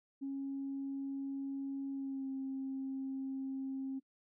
sine tone with pitch glide, 274 to 267.7 Hz, C#4 to C4, -20 to +40 cents, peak -36 dBFS, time 0.21-4 s, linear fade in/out 20 ms, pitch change -40 cents, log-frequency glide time 1.91-2.29 s, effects noise-tail reverb RT60 0.1 s tail -21 dB re dry + tanh soft clip ceiling -32 dBFS

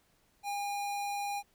square tone, 811 Hz, G#5, 41 cents flat, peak -34 dBFS, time 0.43-1.43 s, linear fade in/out 50 ms, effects pink hiss -70 dBFS RMS until 1.54 s

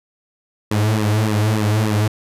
sawtooth tone with flanger, 106.9 Hz, A2, 49 cents flat, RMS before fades -17 dBFS, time 0.71-2.08 s, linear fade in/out 5 ms, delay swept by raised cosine 1.3 to 5.6 ms, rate 3.4 Hz, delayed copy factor -0.9, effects resampled to 32000 Hz

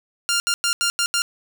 10% pulse tone bursts at uneven times, 1396.9 Hz, F6, in tune, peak -10 dBFS, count 6, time 0.29-0.4 / 0.47-0.54 / 0.64-0.73 / 0.81-0.9 / 0.99-1.06 / 1.14-1.22 s, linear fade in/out 0 ms, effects 8-bit

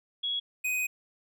sine / square tone pair in turn, 3339 / 2501 Hz, G#7 / D#7, +9 / +8 cents, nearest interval perfect fourth, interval 501 cents, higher first, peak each -28 / -28 dBFS, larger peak neither, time 0.23-0.4 / 0.64-0.87 s, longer second, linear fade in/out 10 ms, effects none

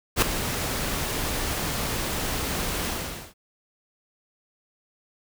pink noise with ADSR envelope, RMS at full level -17 dBFS, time 0.16-3.34 s, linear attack 62 ms, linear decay 3 ms, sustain -11 dB, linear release 480 ms, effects none

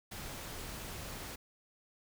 pink noise, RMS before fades -44 dBFS, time 0.11-1.36 s, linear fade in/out 10 ms, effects none

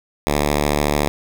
5% pulse tone, 73.42 Hz, D2, in tune, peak -5 dBFS, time 0.27-1.08 s, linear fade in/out 0 ms, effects none

